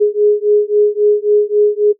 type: beating tone pair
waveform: sine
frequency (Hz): 415.3 / 419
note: G#4 / G#4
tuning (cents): 0 / +15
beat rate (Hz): 3.7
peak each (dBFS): -12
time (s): 0-1.93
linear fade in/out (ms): 20
effects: noise-tail reverb RT60 0.1 s tail -20 dB re dry